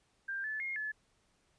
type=tone with pitch steps; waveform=sine; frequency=1588 / 1737 / 2140 / 1722 Hz; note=G6 / A6 / C7 / A6; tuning=+22 / -23 / +38 / -38 cents; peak=-35 dBFS; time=0.28-0.92 s; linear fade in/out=10 ms; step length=160 ms; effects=pink hiss -73 dBFS RMS until 1.58 s + resampled to 22050 Hz